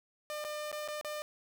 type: tone with dropouts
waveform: sawtooth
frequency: 601 Hz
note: D5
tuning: 40 cents sharp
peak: -33 dBFS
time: 0.3-1.22 s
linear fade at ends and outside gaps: 0 ms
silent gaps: 0.441-0.448 / 0.716-0.727 / 0.877-0.885 / 1.012-1.047 s
effects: none